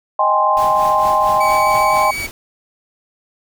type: chord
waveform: sine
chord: Ab major seventh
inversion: second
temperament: equal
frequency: 622.3 / 784 / 830.6 / 1046.5 Hz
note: Eb5 / G5 / Ab5 / C6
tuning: 0 / 0 / 0 / 0 cents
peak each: -19 / -19 / -18 / -14 dBFS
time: 0.19-2.11 s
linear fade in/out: 5 ms
type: noise with tremolo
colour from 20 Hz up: pink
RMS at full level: -29 dBFS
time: 0.57-2.31 s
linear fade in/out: 0 ms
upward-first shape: triangle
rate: 4.4 Hz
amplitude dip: 70%
type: tone with vibrato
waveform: 40% pulse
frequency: 2269 Hz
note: C#7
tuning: 40 cents sharp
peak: -21 dBFS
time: 1.4-2.27 s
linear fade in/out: 10 ms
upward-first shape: sine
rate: 7.9 Hz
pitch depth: 11 cents each way
effects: none